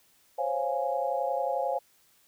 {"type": "chord", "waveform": "sine", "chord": "Db major seventh", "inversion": "third", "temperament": "equal", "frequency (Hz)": [523.3, 554.4, 698.5, 830.6], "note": ["C5", "Db5", "F5", "Ab5"], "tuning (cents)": [0, 0, 0, 0], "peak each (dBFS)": -32, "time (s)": [0.38, 1.79], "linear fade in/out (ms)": 10, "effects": ["white hiss -64 dBFS RMS until 2.27 s"]}